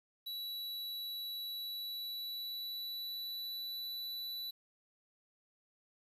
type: tone with pitch glide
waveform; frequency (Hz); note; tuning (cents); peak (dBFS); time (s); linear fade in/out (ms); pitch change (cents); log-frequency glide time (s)
square; 3929 to 3963; B7 to B7; -10 to +5; -40; 0.26-4.51; 10; +15; 1.48-3.86
effects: 11-bit